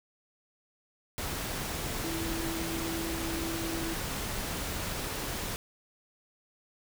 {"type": "tone in noise", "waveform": "sine", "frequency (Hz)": 329.6, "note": "E4", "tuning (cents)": 0, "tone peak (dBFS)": -35, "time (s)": [2.04, 3.94], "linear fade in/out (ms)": 0, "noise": "pink", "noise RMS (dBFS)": -35, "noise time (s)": [1.18, 5.56], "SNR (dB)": -3, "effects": []}